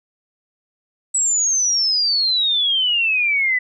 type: exponential sweep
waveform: sine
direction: down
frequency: 7902 to 1975.5 Hz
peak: -15 dBFS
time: 1.14-3.59 s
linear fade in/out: 10 ms
effects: none